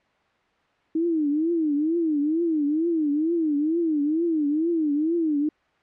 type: tone with vibrato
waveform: sine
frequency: 313.5 Hz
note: D#4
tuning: 13 cents sharp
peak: -20 dBFS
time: 0.95-5.49 s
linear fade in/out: 5 ms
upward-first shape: triangle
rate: 2.2 Hz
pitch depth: 180 cents each way
effects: white hiss -63 dBFS RMS until 5.82 s + low-pass 2000 Hz 12 dB/octave